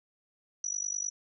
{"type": "tone with amplitude modulation", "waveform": "sine", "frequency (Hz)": 5880, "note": "F#8", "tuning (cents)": -12, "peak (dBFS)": -27, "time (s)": [0.64, 1.1], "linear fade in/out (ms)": 2, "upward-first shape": "sine", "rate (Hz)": 49.9, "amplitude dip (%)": 100, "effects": []}